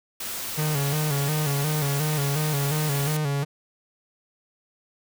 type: noise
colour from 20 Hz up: white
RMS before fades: -32 dBFS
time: 0.2-3.17 s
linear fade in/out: 5 ms
type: tone with vibrato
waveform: 45% pulse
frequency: 146.83 Hz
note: D3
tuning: in tune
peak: -23 dBFS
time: 0.57-3.45 s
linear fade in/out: 20 ms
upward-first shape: square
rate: 2.8 Hz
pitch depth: 71 cents each way
effects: none